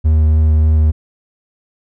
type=tone with vibrato; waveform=triangle; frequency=77.78 Hz; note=D#2; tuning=in tune; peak=-6 dBFS; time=0.04-0.92 s; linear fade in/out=20 ms; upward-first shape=sine; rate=3.4 Hz; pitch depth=10 cents each way; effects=none